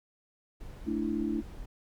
brown noise, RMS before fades -44 dBFS, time 0.6-1.66 s, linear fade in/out 10 ms
sine chord, A suspended fourth, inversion none, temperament equal, 220 / 293.7 / 329.6 Hz, A3 / D4 / E4, 0 / 0 / 0 cents, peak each -33 dBFS, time 0.86-1.42 s, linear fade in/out 20 ms
effects none

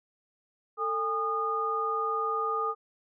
sine tone cluster, 445 / 817 / 1225 Hz, A4 / G#5 / D#6, +20 / -29 / -27 cents, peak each -33 / -37 / -28 dBFS, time 0.77-2.75 s, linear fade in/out 50 ms, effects none

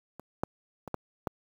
clicks, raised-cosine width 1 ms, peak -29 / -14 / -25 / -16 / -16 dBFS, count 5, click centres 0.196 / 0.435 / 0.877 / 0.943 / 1.272 s, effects high-pass 60 Hz 12 dB/octave + 8-bit

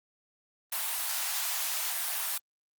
white high-pass noise, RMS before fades -32 dBFS, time 0.72-2.38 s, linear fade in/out 5 ms, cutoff 650 Hz, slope 48 dB/octave, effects Opus 32 kbps

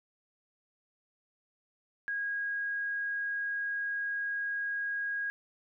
sine tone, 1640 Hz, G#6, 22 cents flat, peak -31 dBFS, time 2.08-5.3 s, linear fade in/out 0 ms, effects none

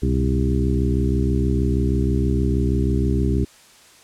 harmonic tone with a mistuned harmonic, 66.3 Hz, C2, 23 cents sharp, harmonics 1 / 2 / 3 / 4 / 5 / 6, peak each -20 / -23 / -25 / -26 / -27 / -28 dBFS, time 0.02-3.45 s, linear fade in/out 10 ms, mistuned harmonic 2, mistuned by -100 cents, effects white hiss -49 dBFS RMS until 4.03 s + low-pass 9000 Hz 12 dB/octave

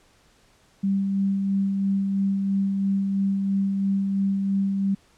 sine tone with tremolo, 196 Hz, G3, in tune, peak -19 dBFS, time 0.83-4.95 s, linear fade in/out 10 ms, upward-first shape sine, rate 3 Hz, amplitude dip 30%, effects pink hiss -59 dBFS RMS until 5.17 s + low-pass 9000 Hz 12 dB/octave

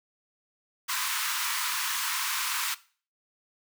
pink high-pass noise, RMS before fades -30 dBFS, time 0.88-2.75 s, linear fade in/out 20 ms, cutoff 930 Hz, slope 96 dB/octave, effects noise-tail reverb RT60 0.4 s tail -18 dB re dry

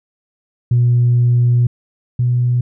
sine tone pair in turn, 121.2 / 122.75 Hz, B2 / B2, -32 / -10 cents, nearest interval unison, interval 22 cents, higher second, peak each -8 / -11 dBFS, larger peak first, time 0.71-1.67 / 2.19-2.61 s, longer first, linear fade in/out 5 ms, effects tanh soft clip ceiling -6 dBFS

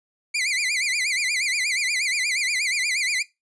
sawtooth tone with vibrato, 2203 Hz, C#7, 11 cents flat, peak -18 dBFS, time 0.34-3.23 s, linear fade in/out 10 ms, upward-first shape sine, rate 8.4 Hz, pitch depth 180 cents each way, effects noise-tail reverb RT60 0.2 s tail -19 dB re dry + resampled to 22050 Hz

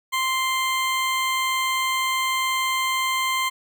20% pulse tone, 1046.5 Hz, C6, in tune, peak -16 dBFS, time 0.12-3.5 s, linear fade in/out 20 ms, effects none

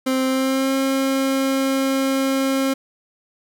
30% pulse tone with pitch glide, 261.6 to 268.8 Hz, C4 to C4, 0 to +47 cents, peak -15 dBFS, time 0.06-2.74 s, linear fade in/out 10 ms, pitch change +47 cents, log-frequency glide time 0.26-0.74 s, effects none

